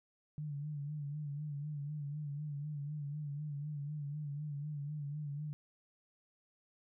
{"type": "tone with vibrato", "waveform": "sine", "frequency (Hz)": 146.83, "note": "D3", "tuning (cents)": 0, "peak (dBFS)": -38, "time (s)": [0.38, 5.53], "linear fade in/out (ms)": 0, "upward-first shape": "sine", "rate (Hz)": 4, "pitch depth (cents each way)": 63, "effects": []}